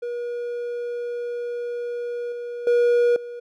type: tone with level steps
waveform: triangle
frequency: 480 Hz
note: B4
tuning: 49 cents flat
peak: -24 / -27 / -13 / -30 dBFS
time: 0.02-3.4 s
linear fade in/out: 10 ms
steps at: 2.32 / 2.67 / 3.16 s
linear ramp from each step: 2 ms
effects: none